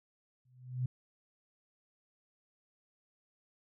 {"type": "tone with exponential growth", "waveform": "sine", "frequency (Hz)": 126.4, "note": "B2", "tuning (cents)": 41, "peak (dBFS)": -28, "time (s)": [0.45, 0.86], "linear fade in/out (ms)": 5, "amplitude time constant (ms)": 87, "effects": []}